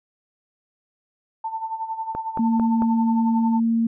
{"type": "tone with tremolo", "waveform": "sine", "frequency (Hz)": 892, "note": "A5", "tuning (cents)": 23, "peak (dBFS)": -23, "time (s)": [1.44, 3.6], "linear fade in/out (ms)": 5, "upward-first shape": "sine", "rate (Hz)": 11, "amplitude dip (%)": 70}
{"type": "click train", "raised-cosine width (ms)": 1, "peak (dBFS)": -15, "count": 4, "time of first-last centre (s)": [2.15, 2.821], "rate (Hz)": 4.47}
{"type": "tone", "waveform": "sine", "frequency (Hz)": 228.9, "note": "A#3", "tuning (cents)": -31, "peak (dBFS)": -17, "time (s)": [2.39, 3.87], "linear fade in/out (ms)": 5}
{"effects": []}